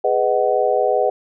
sine chord, G# minor seventh, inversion none, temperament just, 415.3 / 498.4 / 623 / 747.5 Hz, G#4 / B4 / D#5 / F#5, 0 / +16 / +2 / +17 cents, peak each -21 / -19 / -20 / -20 dBFS, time 0.04-1.1 s, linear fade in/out 5 ms, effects none

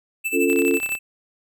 square tone with tremolo, 2643 Hz, E7, 4 cents sharp, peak -21 dBFS, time 0.24-0.99 s, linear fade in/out 20 ms, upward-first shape sine, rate 12 Hz, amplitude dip 70%
sine chord, Db augmented, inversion none, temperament equal with one note detuned, 277.2 / 349.2 / 443.3 Hz, Db4 / F4 / A4, 0 / 0 / +13 cents, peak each -21 dBFS, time 0.32-0.8 s, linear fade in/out 50 ms
click train, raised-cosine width 0.3 ms, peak -19 dBFS, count 16, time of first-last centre 0.5-0.952 s, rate 33.2 Hz
effects none

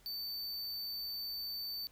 square tone, 4555 Hz, C#8, 46 cents sharp, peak -39 dBFS, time 0.06-1.87 s, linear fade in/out 0 ms, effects added 41 Hz sine -68 dBFS peak until 1.91 s + pink hiss -65 dBFS RMS until 1.91 s

